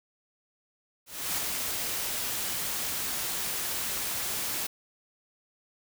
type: noise with ADSR envelope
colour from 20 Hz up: white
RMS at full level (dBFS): -29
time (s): 1.06-4.67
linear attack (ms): 320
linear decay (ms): 8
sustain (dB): -3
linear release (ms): 6
effects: none